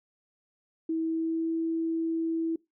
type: tone with pitch glide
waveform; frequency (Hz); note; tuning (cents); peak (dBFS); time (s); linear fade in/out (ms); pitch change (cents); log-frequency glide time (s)
sine; 323.8 to 327.4; E4 to E4; -31 to -12; -26; 0.89-2.56; 5; +19; 1.01-1.51
effects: noise-tail reverb RT60 0.2 s tail -22 dB re dry